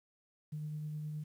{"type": "tone with tremolo", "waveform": "sine", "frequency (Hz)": 151.8, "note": "D#3", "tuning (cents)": -42, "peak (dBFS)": -36, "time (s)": [0.52, 1.24], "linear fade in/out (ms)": 10, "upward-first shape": "triangle", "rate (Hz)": 9.6, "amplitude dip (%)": 25, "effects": ["tanh soft clip ceiling -32 dBFS", "11-bit"]}